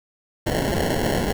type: noise with sample-and-hold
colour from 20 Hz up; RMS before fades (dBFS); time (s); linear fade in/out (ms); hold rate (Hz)
blue; -22; 0.46-1.33; 10; 1225
effects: none